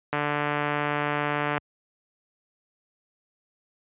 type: click train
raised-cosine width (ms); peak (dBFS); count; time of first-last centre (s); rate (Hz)
0.5; -11; 214; 0.13-1.579; 147
effects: high-pass 80 Hz 12 dB/octave + resampled to 8000 Hz